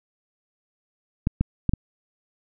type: clicks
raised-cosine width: 5 ms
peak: -8 dBFS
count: 4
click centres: 1.271 / 1.41 / 1.693 / 1.736 s
effects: none